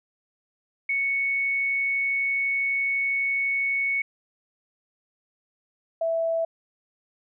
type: tone pair in turn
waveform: sine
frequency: 2217 / 659.1 Hz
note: C#7 / E5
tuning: 0 / 0 cents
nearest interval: octave + major sixth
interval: 2100 cents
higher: first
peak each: -22 dBFS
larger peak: neither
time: 0.89-4.02 / 6.01-6.45 s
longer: first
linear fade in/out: 5 ms
effects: none